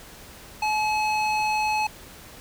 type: tone with band-pass filter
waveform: square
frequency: 855 Hz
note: A5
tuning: 50 cents flat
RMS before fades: -24 dBFS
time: 0.62-1.87 s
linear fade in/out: 5 ms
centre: 2000 Hz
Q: 0.8
effects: pink hiss -45 dBFS RMS until 2.4 s